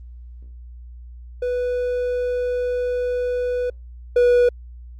triangle tone pair in turn, 493.9 / 487.7 Hz, B4 / B4, 0 / -22 cents, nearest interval unison, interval 22 cents, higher first, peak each -18 / -10 dBFS, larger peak second, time 1.42-3.7 / 4.16-4.49 s, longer first, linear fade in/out 5 ms, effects added 60 Hz sine -36 dBFS peak until 4.99 s + Opus 32 kbps

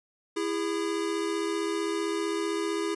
square tone pair together, 332.3 / 407.8 Hz, E4 / G#4, +14 / -32 cents, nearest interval major third, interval 354 cents, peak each -31 / -31 dBFS, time 0.36-2.95 s, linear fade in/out 10 ms, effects resampled to 24000 Hz + 11-bit

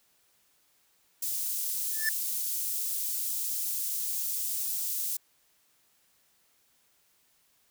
white high-pass noise, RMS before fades -32 dBFS, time 1.22-5.17 s, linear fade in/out 5 ms, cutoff 7100 Hz, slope 12 dB/octave
square tone with exponential growth, 1757 Hz, A6, 3 cents flat, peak -23 dBFS, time 1.91-2.09 s, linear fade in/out 2 ms, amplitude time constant 38 ms
effects white hiss -68 dBFS RMS until 7.7 s

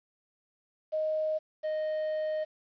sine / triangle tone pair in turn, 623 / 619.9 Hz, D#5 / D#5, +2 / -7 cents, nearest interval unison, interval 9 cents, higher first, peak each -27 dBFS, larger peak neither, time 0.92-1.39 / 1.63-2.45 s, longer second, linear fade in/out 20 ms, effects resampled to 11025 Hz + 10-bit

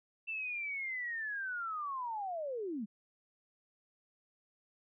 sine linear sweep, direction down, 2685 to 191.1 Hz, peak -36 dBFS, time 0.27-2.86 s, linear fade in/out 20 ms, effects none

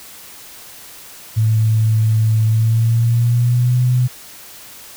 sine tone with pitch glide, 110.2 to 125.13 Hz, A2 to B2, +3 to +23 cents, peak -11 dBFS, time 1.36-4.08 s, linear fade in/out 20 ms, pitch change +220 cents, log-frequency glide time 2.47-3.81 s, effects white hiss -38 dBFS RMS until 4.96 s

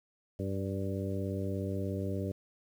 harmonic tone with a mistuned harmonic, 96.8 Hz, G2, 21 cents flat, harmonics 1 / 2 / 3 / 4 / 5 / 6, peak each -35 / -38 / -40 / -41 / -42 / -43 dBFS, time 0.39-2.32 s, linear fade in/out 5 ms, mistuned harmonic 6, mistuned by +20 cents, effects 10-bit

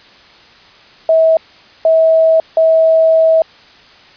sine tone bursts at uneven times, 646 Hz, E5, 35 cents flat, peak -6 dBFS, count 3, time 1.09-1.37 / 1.85-2.4 / 2.57-3.42 s, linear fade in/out 2 ms, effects white hiss -42 dBFS RMS until 4.16 s + resampled to 11025 Hz

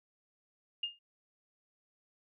sine tone with exponential decay, 2828 Hz, F7, 21 cents sharp, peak -29 dBFS, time 0.83-0.99 s, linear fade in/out 5 ms, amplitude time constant 33 ms, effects none

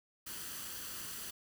white noise with comb filter, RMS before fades -44 dBFS, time 0.26-1.31 s, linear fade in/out 10 ms, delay 0.66 ms, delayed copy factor +0.5, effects none

